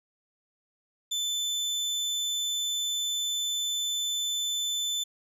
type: tone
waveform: 30% pulse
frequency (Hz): 3520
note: A7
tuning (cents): 0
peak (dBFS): -25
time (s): 1.11-5.04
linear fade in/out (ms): 10
effects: resampled to 32000 Hz